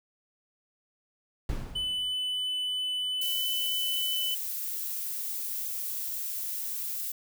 brown noise with exponential decay, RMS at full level -30 dBFS, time 1.49-2.32 s, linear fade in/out 2 ms, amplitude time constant 180 ms
triangle tone, 3001 Hz, F#7, 24 cents sharp, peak -27 dBFS, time 1.75-4.35 s, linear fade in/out 10 ms
violet noise, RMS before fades -34 dBFS, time 3.21-7.12 s, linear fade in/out 5 ms
effects none

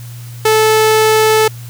sawtooth tone, 435.9 Hz, A4, 16 cents flat, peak -4 dBFS, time 0.45-1.48 s, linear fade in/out 5 ms, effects added 119 Hz sine -27 dBFS peak until 1.69 s + white hiss -39 dBFS RMS until 1.69 s

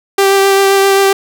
sawtooth tone with vibrato, 392 Hz, G4, in tune, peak -3 dBFS, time 0.18-1.13 s, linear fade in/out 5 ms, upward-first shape triangle, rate 7.6 Hz, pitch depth 15 cents each way, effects none

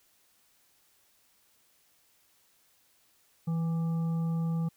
harmonic tone with a mistuned harmonic, 164.81 Hz, E3, in tune, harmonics 1 / 3 / 5 / 7, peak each -27 / -47 / -49 / -51 dBFS, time 3.47-4.69 s, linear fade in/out 10 ms, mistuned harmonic 7, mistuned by +34 cents, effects white hiss -67 dBFS RMS until 4.76 s

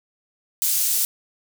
pink high-pass noise, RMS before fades -21 dBFS, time 0.62-1.05 s, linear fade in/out 0 ms, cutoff 7800 Hz, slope 12 dB/octave, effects none

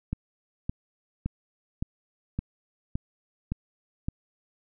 click train, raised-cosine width 5 ms, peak -16 dBFS, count 8, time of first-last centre 0.13-4.085 s, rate 1.77 Hz, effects none

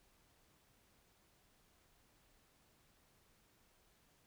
silence, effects pink hiss -72 dBFS RMS until 4.26 s

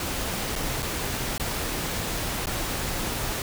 pink noise with dropouts, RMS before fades -29 dBFS, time 0-3.42 s, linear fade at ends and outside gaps 2 ms, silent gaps 0.555-0.56 / 0.823-0.827 / 1.38-1.397 / 2.458-2.469 s, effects none

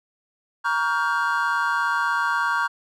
triangle chord, G half-diminished seventh, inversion first, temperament just, 940.8 / 1128.9 / 1411.2 / 1568 Hz, Bb5 / Db6 / F6 / G6, +16 / +31 / +18 / 0 cents, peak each -24 dBFS, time 0.64-2.68 s, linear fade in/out 20 ms, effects none

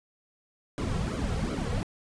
brown noise with flanger, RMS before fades -30 dBFS, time 0.78-1.83 s, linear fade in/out 0 ms, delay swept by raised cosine 1.1 to 3.4 ms, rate 2.7 Hz, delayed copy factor -0.85, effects resampled to 22050 Hz

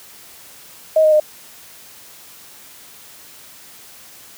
sine tone with pitch steps, 630 / 619.9 / 609.9 Hz, D#5 / D#5 / D#5, +21 / -7 / -35 cents, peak -9 dBFS, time 0.96-1.2 s, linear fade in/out 5 ms, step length 80 ms, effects white hiss -42 dBFS RMS until 4.37 s + high-pass 60 Hz 12 dB/octave

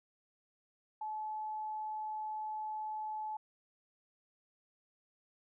sine tone, 861 Hz, A5, 38 cents flat, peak -37 dBFS, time 1.01-3.37 s, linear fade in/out 5 ms, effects none

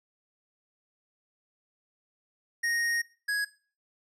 square tone pair in turn, 1864.7 / 1663.9 Hz, A#6 / G#6, 0 / +3 cents, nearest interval major second, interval 197 cents, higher first, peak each -27 dBFS, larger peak neither, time 2.63-3.02 / 3.28-3.45 s, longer first, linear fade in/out 10 ms, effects noise-tail reverb RT60 0.4 s tail -19 dB re dry + low-pass 11000 Hz 12 dB/octave

